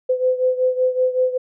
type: beating tone pair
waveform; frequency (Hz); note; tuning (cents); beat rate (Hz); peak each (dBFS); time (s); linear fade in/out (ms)
sine; 508 / 513.3; B4 / C5; +49 / -33; 5.3; -17 / -21; 0.09-1.38; 10
effects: none